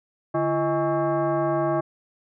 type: tone with frequency modulation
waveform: sine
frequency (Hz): 145.6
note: D3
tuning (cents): -15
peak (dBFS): -20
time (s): 0.34-1.81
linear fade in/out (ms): 10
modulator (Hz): 485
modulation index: 1.8
effects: none